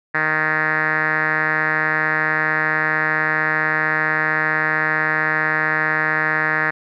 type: tone with low-pass filter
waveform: 5% pulse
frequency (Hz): 155.56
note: D#3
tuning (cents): 0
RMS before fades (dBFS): -19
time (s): 0.14-6.71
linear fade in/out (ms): 10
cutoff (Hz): 1800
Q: 6.6
effects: none